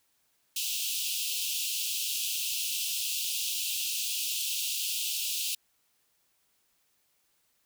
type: high-pass noise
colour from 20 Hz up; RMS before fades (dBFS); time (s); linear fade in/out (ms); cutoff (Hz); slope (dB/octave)
pink; -32; 0.56-5.55; 5; 2600; 96
effects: white hiss -72 dBFS RMS until 7.65 s